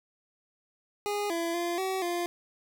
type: tone with pitch steps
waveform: 25% pulse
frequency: 411.5 / 336.6 / 345 / 379.4 / 348.2 Hz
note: G#4 / E4 / F4 / F#4 / F4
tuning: -16 / +36 / -21 / +43 / -5 cents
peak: -25 dBFS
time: 1.06-2.26 s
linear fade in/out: 0 ms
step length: 240 ms
effects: none